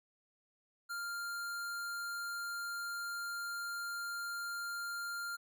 square tone, 1396.9 Hz, F6, in tune, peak -39 dBFS, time 0.89-5.37 s, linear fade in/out 20 ms, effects none

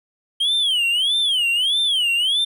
triangle tone with vibrato, 3136 Hz, G7, in tune, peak -15 dBFS, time 0.4-2.45 s, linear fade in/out 10 ms, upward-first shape sine, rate 1.6 Hz, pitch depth 230 cents each way, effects none

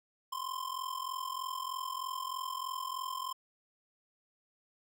square ring-modulated tone, 1046.5 Hz, C6, in tune, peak -34 dBFS, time 0.32-3.33 s, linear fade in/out 5 ms, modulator 21.6 Hz, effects none

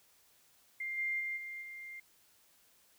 sine tone with level steps, 2100 Hz, C7, 6 cents sharp, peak -36 / -32 / -35 / -41 / -44 dBFS, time 0.8-2 s, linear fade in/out 5 ms, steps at 0.97 / 1.19 / 1.36 / 1.61 s, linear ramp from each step 20 ms, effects white hiss -67 dBFS RMS until 2.98 s

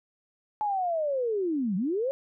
sine linear two-way sweep, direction down then up, 860 to 174.61 to 559 Hz, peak -25 dBFS, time 0.61-2.11 s, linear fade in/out 0 ms, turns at 1.76 s, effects none

